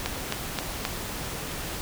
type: click train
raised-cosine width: 0.2 ms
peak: -9 dBFS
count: 4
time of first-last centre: 0.06-0.852 s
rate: 3.79 Hz
effects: pink hiss -34 dBFS RMS until 1.81 s

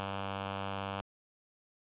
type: tone with notch filter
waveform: 5% pulse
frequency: 97.9 Hz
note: G2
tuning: 2 cents flat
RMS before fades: -38 dBFS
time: 0-1.01 s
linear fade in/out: 0 ms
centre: 350 Hz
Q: 1.4
effects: resampled to 8000 Hz + 10-bit

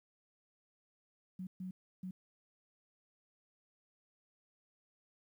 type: tone bursts at uneven times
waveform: sine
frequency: 185 Hz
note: F#3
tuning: in tune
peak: -40 dBFS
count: 3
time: 1.39-1.47 / 1.6-1.71 / 2.03-2.11 s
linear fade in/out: 5 ms
effects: 12-bit

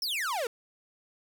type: exponential sweep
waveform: 45% pulse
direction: down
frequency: 5588 to 435.8 Hz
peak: -29 dBFS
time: 0.02-0.47 s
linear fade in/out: 2 ms
effects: none

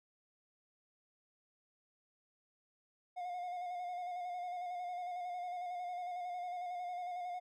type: tone with vibrato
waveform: triangle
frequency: 715 Hz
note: F5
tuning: 41 cents sharp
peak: -37 dBFS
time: 3.16-7.4 s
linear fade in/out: 20 ms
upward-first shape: square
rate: 11 Hz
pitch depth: 28 cents each way
effects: none

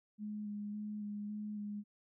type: tone with vibrato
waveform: sine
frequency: 208.6 Hz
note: G#3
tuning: 8 cents sharp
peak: -39 dBFS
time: 0.18-1.84 s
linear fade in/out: 50 ms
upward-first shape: square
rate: 1.8 Hz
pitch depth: 15 cents each way
effects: none

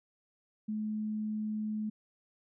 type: tone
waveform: sine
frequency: 214.3 Hz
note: A3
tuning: 45 cents flat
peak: -32 dBFS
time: 0.68-1.9 s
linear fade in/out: 10 ms
effects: none

